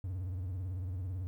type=tone with vibrato; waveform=triangle; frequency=91.6 Hz; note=F#2; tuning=17 cents flat; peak=-33 dBFS; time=0.04-1.27 s; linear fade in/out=0 ms; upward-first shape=triangle; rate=18 Hz; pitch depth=160 cents each way; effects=12-bit